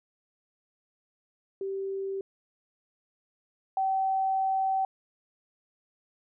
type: tone pair in turn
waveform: sine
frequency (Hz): 388.9 / 768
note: G4 / G5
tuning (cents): -14 / -36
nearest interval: octave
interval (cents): 1178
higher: second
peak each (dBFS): -30 / -24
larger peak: second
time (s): 1.61-2.21 / 3.77-4.85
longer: second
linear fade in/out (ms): 2
effects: none